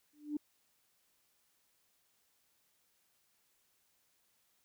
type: tone with exponential growth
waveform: sine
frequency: 296.9 Hz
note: D4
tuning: 19 cents sharp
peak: -30 dBFS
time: 0.13-0.37 s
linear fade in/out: 5 ms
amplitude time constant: 52 ms
effects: tanh soft clip ceiling -26 dBFS + white hiss -75 dBFS RMS until 4.64 s